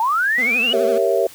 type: linear sweep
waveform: sine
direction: up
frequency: 852 to 2960 Hz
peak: -15 dBFS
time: 0-0.73 s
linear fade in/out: 2 ms
type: tone with vibrato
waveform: 25% pulse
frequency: 239.2 Hz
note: A#3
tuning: 45 cents sharp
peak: -23 dBFS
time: 0.38-0.98 s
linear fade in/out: 2 ms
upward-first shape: triangle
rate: 12 Hz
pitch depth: 160 cents each way
type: chord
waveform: sine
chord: G diminished seventh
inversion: none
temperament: equal with one note detuned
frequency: 392 / 466.2 / 554.4 / 664.6 Hz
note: G4 / Bb4 / Db5 / Fb5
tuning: 0 / 0 / 0 / +14 cents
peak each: -20 dBFS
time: 0.73-1.27 s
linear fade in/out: 5 ms
effects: white hiss -42 dBFS RMS until 1.34 s